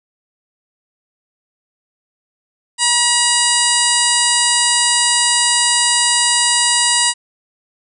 harmonic tone, 960 Hz, B5, 49 cents flat, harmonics 1 / 2 / 3 / 4 / 5 / 6 / 7 / 8 / 9 / 10, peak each -21 / -21 / -20 / -21 / -20 / -28 / -26 / -18 / -21 / -22 dBFS, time 2.78-7.14 s, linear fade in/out 50 ms, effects none

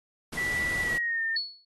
pink noise, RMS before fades -38 dBFS, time 0.32-0.98 s, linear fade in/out 10 ms
sine tone with pitch glide, 1963 to 1810.5 Hz, B6 to A6, -11 to +49 cents, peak -26 dBFS, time 0.37-1.37 s, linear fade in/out 10 ms, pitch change -140 cents, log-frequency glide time 0.82-1.23 s
sine tone with exponential decay, 4400 Hz, C#8, 14 cents flat, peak -23 dBFS, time 1.36-1.65 s, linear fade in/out 5 ms, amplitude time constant 62 ms
effects AAC 32 kbps

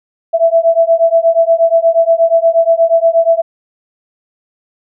sine beating tone pair, 659.3 / 667.7 Hz, E5 / E5, 0 / +22 cents, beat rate 8.4 Hz, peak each -10 dBFS, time 0.33-3.42 s, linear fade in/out 20 ms, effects none

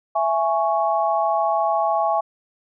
sine chord, C# minor, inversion first, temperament just, 665.2 / 831.5 / 1108.7 Hz, E5 / G#5 / C#6, +16 / +2 / 0 cents, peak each -21 / -21 / -24 dBFS, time 0.15-2.21 s, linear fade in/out 10 ms, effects none

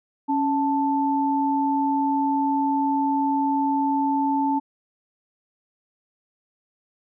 sine tone pair together, 277.2 / 880 Hz, C#4 / A5, 0 / 0 cents, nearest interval octave + minor sixth, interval 2000 cents, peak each -22 dBFS, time 0.28-4.6 s, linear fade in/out 20 ms, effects none

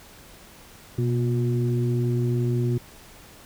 sine tone cluster, 123.6 / 240.9 / 358.9 Hz, B2 / B3 / F4, +2 / -43 / +47 cents, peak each -21 / -29 / -28 dBFS, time 0.98-2.78 s, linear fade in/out 5 ms, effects tanh soft clip ceiling -12 dBFS + pink hiss -48 dBFS RMS until 3.45 s

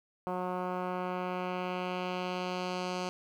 10% pulse tone with low-pass filter sweep, 181.7 Hz, F#3, 31 cents flat, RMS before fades -35 dBFS, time 0.27-3.09 s, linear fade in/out 0 ms, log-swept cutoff 1100 to 5600 Hz, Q 1.3, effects 10-bit

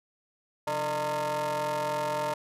40% pulse ring-modulated tone, 155.56 Hz, D#3, in tune, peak -24 dBFS, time 0.67-2.34 s, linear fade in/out 5 ms, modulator 756 Hz, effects resampled to 32000 Hz

